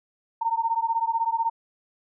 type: beating tone pair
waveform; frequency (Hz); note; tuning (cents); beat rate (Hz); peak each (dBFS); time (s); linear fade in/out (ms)
sine; 906 / 922; A#5 / A#5; -50 / -19; 16; -25; 0.41-1.5; 10
effects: none